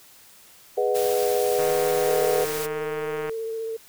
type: chord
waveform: sine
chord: G# minor seventh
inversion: none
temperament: equal with one note detuned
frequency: 413.4 / 493.9 / 622.3 / 740 Hz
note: G#4 / B4 / D#5 / F#5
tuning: -8 / 0 / 0 / 0 cents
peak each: -24 / -23 / -29 / -29 dBFS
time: 0.77-2.45 s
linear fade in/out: 10 ms
type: noise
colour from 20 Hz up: white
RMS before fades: -33 dBFS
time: 0.94-2.67 s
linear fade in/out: 20 ms
type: click train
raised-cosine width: 0.5 ms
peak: -19 dBFS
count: 267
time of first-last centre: 1.59-3.295 s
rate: 156 Hz
type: tone with vibrato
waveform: sine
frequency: 449.2 Hz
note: A4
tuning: 36 cents sharp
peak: -27 dBFS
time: 2.07-3.77 s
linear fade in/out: 10 ms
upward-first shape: sine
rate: 15 Hz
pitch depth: 15 cents each way
effects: white hiss -51 dBFS RMS until 3.88 s